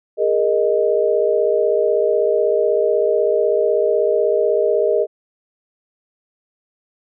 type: chord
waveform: sine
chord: Ab suspended second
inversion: none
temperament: equal with one note detuned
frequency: 410.1 / 466.2 / 622.3 Hz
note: Ab4 / Bb4 / Eb5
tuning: -22 / 0 / 0 cents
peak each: -18 dBFS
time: 0.17-5.07 s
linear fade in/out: 50 ms
effects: none